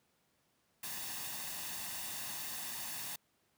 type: noise with comb filter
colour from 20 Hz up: white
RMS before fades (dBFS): -42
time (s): 0.83-3.16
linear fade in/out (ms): 5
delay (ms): 1.1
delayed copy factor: +0.55
effects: pink hiss -75 dBFS RMS until 3.57 s + high-pass 100 Hz 12 dB/octave